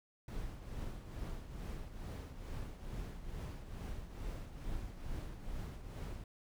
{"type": "noise with tremolo", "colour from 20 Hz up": "brown", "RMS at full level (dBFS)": -41, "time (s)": [0.28, 6.24], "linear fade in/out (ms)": 2, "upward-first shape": "triangle", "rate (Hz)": 2.3, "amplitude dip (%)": 65, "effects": []}